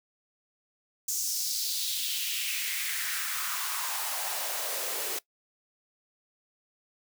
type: noise with high-pass filter sweep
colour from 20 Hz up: white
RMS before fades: -32 dBFS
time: 1.08-5.19 s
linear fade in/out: 5 ms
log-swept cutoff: 6600 to 390 Hz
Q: 2.8
effects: noise-tail reverb RT60 0.1 s tail -20 dB re dry